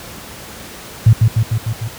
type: tone with echo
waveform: sine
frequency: 111.4 Hz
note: A2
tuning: 22 cents sharp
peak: -3 dBFS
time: 1.06-1.13 s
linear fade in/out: 5 ms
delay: 150 ms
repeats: 5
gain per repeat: -3 dB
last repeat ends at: 1.88 s
effects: pink hiss -33 dBFS RMS until 1.98 s + high-pass 60 Hz 12 dB/octave